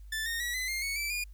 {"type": "tone with pitch steps", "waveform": "sawtooth", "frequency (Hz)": [1760, 1843.2, 1930.4, 2022, 2117, 2217, 2322, 2432], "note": ["A6", "A#6", "B6", "B6", "C7", "C#7", "D7", "D#7"], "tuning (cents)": [0, -20, -40, 40, 20, 0, -20, -40], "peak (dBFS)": -28, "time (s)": [0.12, 1.24], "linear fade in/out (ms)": 5, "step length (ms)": 140, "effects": ["added 50 Hz sine -45 dBFS peak until 1.33 s", "white hiss -71 dBFS RMS until 1.33 s"]}